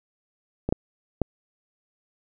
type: clicks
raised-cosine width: 2 ms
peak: -12 / -7 / -8 dBFS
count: 3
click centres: 0.69 / 0.725 / 1.217 s
effects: none